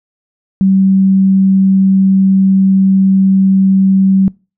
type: tone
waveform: sine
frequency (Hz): 192.1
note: G3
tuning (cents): -35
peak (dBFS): -6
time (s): 0.61-4.28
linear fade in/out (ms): 0
effects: noise-tail reverb RT60 0.3 s tail -24 dB re dry